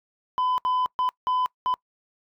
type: tone bursts at uneven times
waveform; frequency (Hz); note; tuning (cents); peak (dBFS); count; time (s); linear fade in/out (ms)
sine; 1007; B5; +33; -18; 5; 0.38-0.58 / 0.65-0.86 / 0.99-1.09 / 1.27-1.46 / 1.66-1.74; 0
effects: noise-tail reverb RT60 0.1 s tail -26 dB re dry + tanh soft clip ceiling -20 dBFS